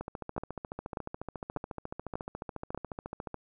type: two click trains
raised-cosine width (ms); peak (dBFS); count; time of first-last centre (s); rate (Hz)
1; -23 / -19; 48 / 5; 0.01-3.343 / 0.38-2.747; 14.1 / 1.69
effects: none